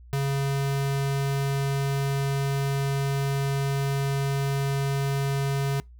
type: tone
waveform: square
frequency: 138.4 Hz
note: C#3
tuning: 2 cents flat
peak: -24 dBFS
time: 0.13-5.8 s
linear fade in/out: 0 ms
effects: noise-tail reverb RT60 0.2 s tail -24 dB re dry + added 60 Hz sine -45 dBFS peak until 5.99 s